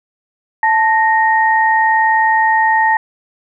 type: tone pair together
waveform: sine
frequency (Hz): 880 / 1859.3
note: A5 / A#6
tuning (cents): 0 / -5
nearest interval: octave + minor second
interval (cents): 1295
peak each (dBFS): -11 / -14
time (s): 0.63-2.97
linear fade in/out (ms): 2
effects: none